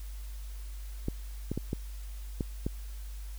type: clicks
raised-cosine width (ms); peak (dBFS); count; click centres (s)
3; -18; 6; 1.084 / 1.516 / 1.576 / 1.731 / 2.408 / 2.665
effects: added 50 Hz sine -38 dBFS peak until 3.38 s + white hiss -55 dBFS RMS until 3.38 s